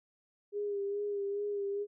sine tone with vibrato, 405.3 Hz, G#4, 42 cents flat, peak -32 dBFS, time 0.52-1.87 s, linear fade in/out 50 ms, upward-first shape sine, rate 2.4 Hz, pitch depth 32 cents each way, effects none

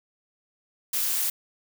blue noise with amplitude modulation, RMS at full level -24 dBFS, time 0.93-1.3 s, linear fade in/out 5 ms, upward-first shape sine, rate 270 Hz, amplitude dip 45%, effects none

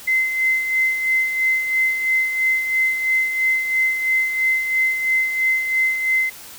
sine tone with tremolo, 2062 Hz, C7, 26 cents flat, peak -14 dBFS, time 0.07-6.3 s, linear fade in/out 10 ms, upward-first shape sine, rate 3 Hz, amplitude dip 55%, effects white hiss -39 dBFS RMS until 6.58 s

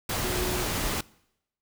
sine tone in noise, 364.1 Hz, F#4, 28 cents flat, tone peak -32 dBFS, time 0.24-0.63 s, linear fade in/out 5 ms, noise pink, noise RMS -29 dBFS, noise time 0.09-1.01 s, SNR -6 dB, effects noise-tail reverb RT60 0.8 s tail -23 dB re dry

